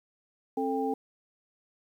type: tone cluster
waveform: sine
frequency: 267.4 / 443 / 795 Hz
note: C4 / A4 / G5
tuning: +38 / +12 / +24 cents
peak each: -31 / -31 / -32 dBFS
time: 0.57-0.94 s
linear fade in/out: 5 ms
effects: 10-bit